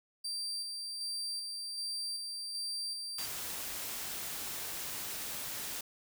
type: tone with tremolo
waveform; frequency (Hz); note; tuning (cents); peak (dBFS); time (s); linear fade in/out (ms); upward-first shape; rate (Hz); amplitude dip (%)
35% pulse; 4699; D8; 0; -34; 0.24-3.26; 10; square; 1.3; 30
type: noise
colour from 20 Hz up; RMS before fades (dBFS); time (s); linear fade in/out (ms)
white; -40; 3.18-5.81; 5
effects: none